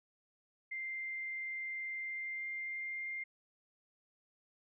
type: tone with pitch glide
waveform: sine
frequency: 2093 to 2109 Hz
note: C7 to C7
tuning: 0 to +13 cents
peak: -38 dBFS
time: 0.71-3.24 s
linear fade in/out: 10 ms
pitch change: +13 cents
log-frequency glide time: 1.99-3.1 s
effects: none